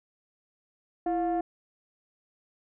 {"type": "tone pair together", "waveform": "sine", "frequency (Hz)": [335.1, 710], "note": ["E4", "F5"], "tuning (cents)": [29, 28], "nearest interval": "octave + minor second", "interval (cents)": 1299, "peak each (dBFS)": -26, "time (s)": [1.06, 1.41], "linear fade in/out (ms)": 5, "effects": ["tanh soft clip ceiling -22 dBFS"]}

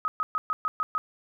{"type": "tone bursts", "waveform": "sine", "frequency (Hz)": 1265, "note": "D#6", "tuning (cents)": 28, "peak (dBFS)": -24, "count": 7, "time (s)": [0.05, 0.98], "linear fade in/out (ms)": 0, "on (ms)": 30, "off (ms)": 120, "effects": []}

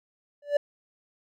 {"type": "tone with exponential growth", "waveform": "triangle", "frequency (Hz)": 580, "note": "D5", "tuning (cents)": -22, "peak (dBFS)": -14, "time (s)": [0.42, 0.57], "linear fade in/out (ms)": 5, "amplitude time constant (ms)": 32, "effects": []}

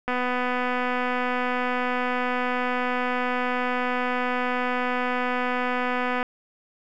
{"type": "click train", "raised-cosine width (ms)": 0.5, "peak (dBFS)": -12, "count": 1532, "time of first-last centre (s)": [0.08, 6.229], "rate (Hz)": 249, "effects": []}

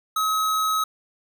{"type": "tone", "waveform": "square", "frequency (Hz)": 1278, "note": "D#6", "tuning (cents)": 46, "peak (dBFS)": -21, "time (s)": [0.16, 0.84], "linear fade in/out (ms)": 5, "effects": []}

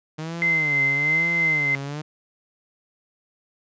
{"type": "tone with vibrato", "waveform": "sawtooth", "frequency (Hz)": 153.1, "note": "D#3", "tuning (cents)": -28, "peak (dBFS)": -25, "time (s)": [0.18, 2.02], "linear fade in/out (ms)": 10, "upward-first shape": "sine", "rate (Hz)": 1.1, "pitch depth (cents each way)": 180}
{"type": "tone with tremolo", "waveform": "sine", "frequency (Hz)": 2070, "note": "C7", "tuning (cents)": -19, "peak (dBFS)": -17, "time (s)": [0.42, 1.75], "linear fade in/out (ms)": 0, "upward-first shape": "sine", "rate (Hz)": 3.1, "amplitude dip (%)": 30}
{"effects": ["resampled to 16000 Hz"]}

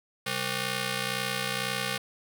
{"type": "ring-modulated tone", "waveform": "5% pulse", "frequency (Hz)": 329.6, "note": "E4", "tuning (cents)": 0, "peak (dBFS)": -14, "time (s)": [0.26, 1.98], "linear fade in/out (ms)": 10, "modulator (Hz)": 855, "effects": []}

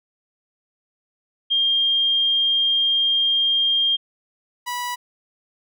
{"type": "tone pair in turn", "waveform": ["sine", "sawtooth"], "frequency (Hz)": [3209, 979.2], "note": ["G7", "B5"], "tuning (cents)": [40, -15], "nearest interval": "octave + major sixth", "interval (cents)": 2055, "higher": "first", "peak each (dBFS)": [-16, -21], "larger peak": "first", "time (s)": [[1.5, 3.97], [4.66, 4.96]], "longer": "first", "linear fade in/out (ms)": 20, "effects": []}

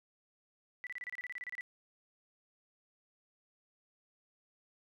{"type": "tone bursts", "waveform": "sine", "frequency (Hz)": 1975.5, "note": "B6", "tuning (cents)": 0, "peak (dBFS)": -39, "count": 14, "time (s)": [0.84, 1.609], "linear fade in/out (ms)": 0, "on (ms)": 28, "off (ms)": 29, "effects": []}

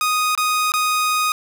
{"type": "tone with dropouts", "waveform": "sawtooth", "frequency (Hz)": 1244.5, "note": "D#6", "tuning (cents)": 0, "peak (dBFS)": -13, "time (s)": [0.01, 1.32], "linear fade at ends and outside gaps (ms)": 1, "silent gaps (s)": [[0.351, 0.376], [0.72, 0.738]], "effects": []}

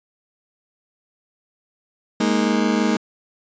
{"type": "chord", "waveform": "35% pulse", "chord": "Ab suspended second", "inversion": "none", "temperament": "just", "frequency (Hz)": [207.7, 233.6, 311.5], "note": ["Ab3", "Bb3", "Eb4"], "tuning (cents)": [0, 4, 2], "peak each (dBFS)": [-19, -19, -21], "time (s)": [2.2, 2.97], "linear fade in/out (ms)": 5, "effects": ["resampled to 16000 Hz"]}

